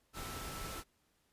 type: tone in noise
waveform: sine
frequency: 1323 Hz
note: E6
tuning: 6 cents sharp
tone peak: -49 dBFS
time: 0.13-0.84 s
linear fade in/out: 50 ms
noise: pink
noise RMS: -44 dBFS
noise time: 0.13-0.84 s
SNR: -8 dB
effects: pink hiss -75 dBFS RMS until 1.32 s + resampled to 32000 Hz